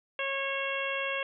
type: harmonic tone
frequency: 547 Hz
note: C#5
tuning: 23 cents flat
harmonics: 1 / 2 / 3 / 4 / 5 / 6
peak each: -35 / -38 / -37 / -37 / -35 / -41 dBFS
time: 0.19-1.23 s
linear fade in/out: 2 ms
effects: none